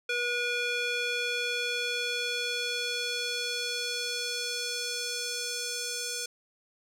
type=tone with band-pass filter sweep; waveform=square; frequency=484 Hz; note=B4; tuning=35 cents flat; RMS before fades=-32 dBFS; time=0.09-6.26 s; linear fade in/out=5 ms; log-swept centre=2400 to 6400 Hz; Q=1.4; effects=none